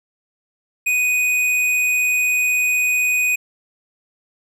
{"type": "tone with tanh clipping", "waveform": "sine", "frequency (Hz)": 2489, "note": "D#7", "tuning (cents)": 0, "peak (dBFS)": -17, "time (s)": [0.86, 3.36], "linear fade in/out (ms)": 10, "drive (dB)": 14, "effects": []}